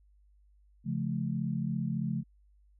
sine chord, Db augmented, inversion none, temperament just, 138.59 / 173.24 / 216.5 Hz, Db3 / F3 / A3, 0 / -14 / -28 cents, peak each -34 dBFS, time 0.84-2.24 s, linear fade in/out 50 ms, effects added 50 Hz sine -60 dBFS peak until 2.79 s

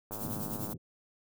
violet noise with tremolo, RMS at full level -38 dBFS, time 0.11-0.74 s, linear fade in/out 20 ms, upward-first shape triangle, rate 10 Hz, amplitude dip 65%
click train, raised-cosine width 1 ms, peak -29 dBFS, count 66, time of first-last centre 0.11-0.729 s, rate 105 Hz
pink band-pass noise, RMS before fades -41 dBFS, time 0.2-0.78 s, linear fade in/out 20 ms, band 110 to 290 Hz, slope 24 dB/octave
effects none

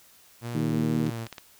sawtooth tone with vibrato, 116.54 Hz, A#2, in tune, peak -28 dBFS, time 0.41-1.28 s, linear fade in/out 50 ms, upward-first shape sine, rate 2.1 Hz, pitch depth 42 cents each way
harmonic tone, 77.78 Hz, D#2, in tune, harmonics 2 / 3 / 4 / 5 / 6, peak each -28 / -27 / -30 / -38 / -41 dBFS, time 0.54-1.11 s, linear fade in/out 20 ms
clicks, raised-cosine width 0.2 ms, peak -21 dBFS, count 4, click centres 1.067 / 1.267 / 1.327 / 1.382 s
effects white hiss -56 dBFS RMS until 1.59 s

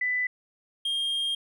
sine / triangle tone pair in turn, 1994 / 3220 Hz, B6 / G7, +16 / +46 cents, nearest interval minor sixth, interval 830 cents, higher second, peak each -24 dBFS, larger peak neither, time 0.01-0.27 / 0.85-1.35 s, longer second, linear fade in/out 5 ms, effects none

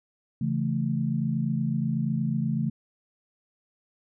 sine chord, A major, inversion first, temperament equal with one note detuned, 138.59 / 166.83 / 220 Hz, C#3 / E3 / A3, 0 / +21 / 0 cents, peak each -28 / -29 / -28 dBFS, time 0.41-2.7 s, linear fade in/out 5 ms, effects none

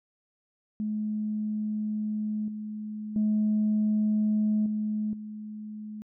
sine tone with level steps, 213.1 Hz, G#3, 45 cents sharp, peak -27 / -33 / -21 / -26 / -36 dBFS, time 0.8-6.02 s, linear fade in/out 0 ms, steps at 2.48 / 3.16 / 4.66 / 5.13 s, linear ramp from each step 2 ms, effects tanh soft clip ceiling -18 dBFS

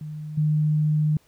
sine tone with level steps, 152.4 Hz, D#3, 36 cents flat, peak -31 / -18 dBFS, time 0.01-1.17 s, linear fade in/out 2 ms, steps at 0.37 s, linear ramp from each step 10 ms, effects pink hiss -61 dBFS RMS until 1.27 s

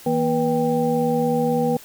sine tone cluster, 162.5 / 238.7 / 487.7 / 788 Hz, E3 / A#3 / B4 / G5, -24 / +41 / -22 / +9 cents, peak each -26 / -22 / -21 / -25 dBFS, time 0.06-1.77 s, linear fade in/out 5 ms, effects white hiss -44 dBFS RMS until 1.84 s

